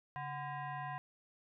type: tone with frequency modulation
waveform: sine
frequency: 141.1 Hz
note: C#3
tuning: 31 cents sharp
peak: -39 dBFS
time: 0.16-0.98 s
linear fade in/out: 0 ms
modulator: 880 Hz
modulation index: 1.6
effects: none